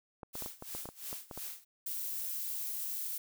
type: clicks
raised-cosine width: 1 ms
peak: -29 dBFS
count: 11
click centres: 0.232 / 0.354 / 0.423 / 0.461 / 0.624 / 0.75 / 0.856 / 0.889 / 1.129 / 1.312 / 1.376 s
type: noise with tremolo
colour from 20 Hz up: blue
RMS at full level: -41 dBFS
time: 0.33-1.65 s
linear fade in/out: 20 ms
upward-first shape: sine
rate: 2.9 Hz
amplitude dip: 90%
type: noise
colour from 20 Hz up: violet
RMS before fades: -38 dBFS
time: 1.86-3.18 s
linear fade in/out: 5 ms
effects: none